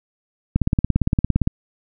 click train, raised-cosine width 5 ms, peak -4 dBFS, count 17, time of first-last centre 0.56-1.474 s, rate 17.5 Hz, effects none

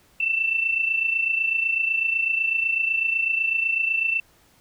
sine tone pair together, 2670 / 2698 Hz, E7 / E7, +22 / +40 cents, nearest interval unison, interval 18 cents, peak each -21 / -27 dBFS, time 0.2-4.2 s, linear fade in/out 5 ms, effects pink hiss -58 dBFS RMS until 4.6 s

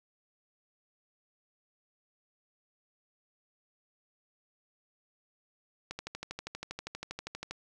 click train, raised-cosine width 0.2 ms, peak -21 dBFS, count 21, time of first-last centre 5.91-7.51 s, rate 12.5 Hz, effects none

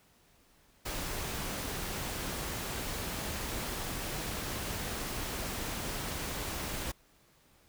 pink noise, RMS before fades -37 dBFS, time 0.85-6.92 s, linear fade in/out 10 ms, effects pink hiss -65 dBFS RMS until 7.68 s

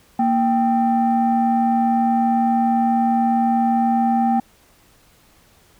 sine tone pair together, 233.1 / 784 Hz, A#3 / G5, 0 / 0 cents, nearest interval octave + major sixth, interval 2100 cents, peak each -16 dBFS, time 0.19-4.4 s, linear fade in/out 5 ms, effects tanh soft clip ceiling -10 dBFS + pink hiss -54 dBFS RMS until 5.79 s

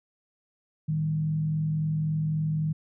sine tone with frequency modulation, 155.56 Hz, D#3, in tune, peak -24 dBFS, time 0.88-2.73 s, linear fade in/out 10 ms, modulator 43.7 Hz, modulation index 0.35, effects none

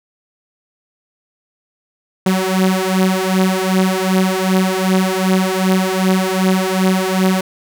sawtooth beating tone pair, 186.5 / 189.1 Hz, F#3 / F#3, +14 / +38 cents, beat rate 2.6 Hz, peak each -12 dBFS, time 2.26-7.41 s, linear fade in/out 5 ms, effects none

